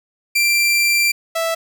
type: tone pair in turn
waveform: sawtooth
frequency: 2360 / 658.6 Hz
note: D7 / E5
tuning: +8 / -2 cents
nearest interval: octave + minor seventh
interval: 2210 cents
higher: first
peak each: -10 / -14 dBFS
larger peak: first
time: 0.35-1.12 / 1.35-1.55 s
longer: first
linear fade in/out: 10 ms
effects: none